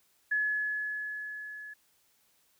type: tone with level ramp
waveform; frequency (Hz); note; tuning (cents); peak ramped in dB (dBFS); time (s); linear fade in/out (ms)
sine; 1703; G#6; +43; -25 to -42; 0.31-1.74; 10
effects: white hiss -69 dBFS RMS until 2.59 s